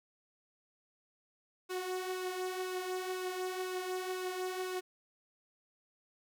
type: tone with flanger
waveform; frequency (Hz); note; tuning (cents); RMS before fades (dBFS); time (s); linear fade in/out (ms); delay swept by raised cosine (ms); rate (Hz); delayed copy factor
sawtooth; 369.1; F#4; -4; -38; 1.69-4.81; 20; 1.9 to 5.3; 2; +0.5
effects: none